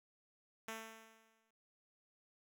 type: tone with exponential decay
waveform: 5% pulse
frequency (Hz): 222.9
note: A3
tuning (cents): +23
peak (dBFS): -31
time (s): 0.68-1.51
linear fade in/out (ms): 5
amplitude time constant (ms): 180
effects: none